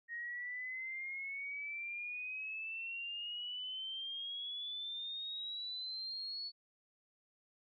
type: exponential sweep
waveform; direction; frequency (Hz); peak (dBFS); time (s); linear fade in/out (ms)
sine; up; 1864.7 to 4435; -40; 0.08-6.52; 50
effects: none